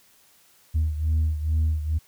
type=beating tone pair; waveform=sine; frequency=77.78 / 80.08 Hz; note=D#2 / E2; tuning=0 / -50 cents; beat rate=2.3 Hz; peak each=-20 / -25 dBFS; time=0.74-1.99 s; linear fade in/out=20 ms; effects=tanh soft clip ceiling -17 dBFS + white hiss -58 dBFS RMS until 2.07 s